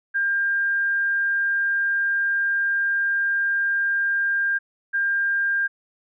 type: tone pair in turn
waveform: sine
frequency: 1600 / 1600 Hz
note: G6 / G6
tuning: +35 / +35 cents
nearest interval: unison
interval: 0 cents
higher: neither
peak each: -19 dBFS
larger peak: neither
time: 0.14-4.59 / 4.93-5.68 s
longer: first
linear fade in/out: 20 ms
effects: none